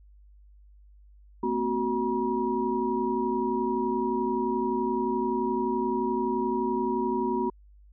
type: tone cluster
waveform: sine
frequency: 225.6 / 257.2 / 370.9 / 958 Hz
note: A3 / C4 / F#4 / A#5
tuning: +44 / -30 / +4 / +47 cents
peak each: -32 / -31 / -28 / -30 dBFS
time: 1.43-7.5 s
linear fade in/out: 5 ms
effects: added 50 Hz sine -51 dBFS peak until 7.92 s